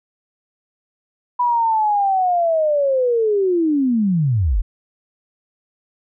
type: linear sweep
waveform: sine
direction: down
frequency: 987 to 34.83 Hz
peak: -14 dBFS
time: 1.39-4.62 s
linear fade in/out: 10 ms
effects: none